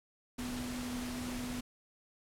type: tone in noise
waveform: sine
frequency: 247.2 Hz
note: B3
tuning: 2 cents sharp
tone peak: -38 dBFS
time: 0.38-1.61 s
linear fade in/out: 10 ms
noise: pink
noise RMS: -43 dBFS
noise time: 0.38-1.61 s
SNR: +2 dB
effects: low-pass 12000 Hz 12 dB/octave